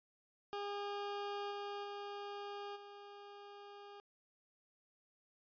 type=tone with level steps; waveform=20% pulse; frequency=406.2 Hz; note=G#4; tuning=38 cents flat; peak=-35 / -37 / -39 / -47 dBFS; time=0.53-4 s; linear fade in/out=0 ms; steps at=1.5 / 1.83 / 2.75 s; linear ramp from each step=20 ms; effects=resampled to 11025 Hz